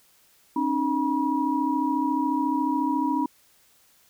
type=tone cluster; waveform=sine; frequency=269.8 / 303.9 / 964 Hz; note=C#4 / D#4 / B5; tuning=-47 / -41 / -42 cents; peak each=-26 dBFS; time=0.56-3.26 s; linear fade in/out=5 ms; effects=white hiss -60 dBFS RMS until 4.09 s